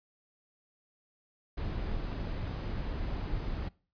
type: noise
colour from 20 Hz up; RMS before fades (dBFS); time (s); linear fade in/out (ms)
brown; -35; 1.57-3.69; 10
effects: noise-tail reverb RT60 0.4 s tail -23 dB re dry + resampled to 11025 Hz